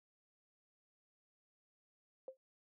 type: tone with exponential decay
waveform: sine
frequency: 525 Hz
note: C5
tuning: 6 cents sharp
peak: -40 dBFS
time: 2.28-2.37 s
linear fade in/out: 1 ms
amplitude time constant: 19 ms
effects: high-pass 300 Hz 12 dB/octave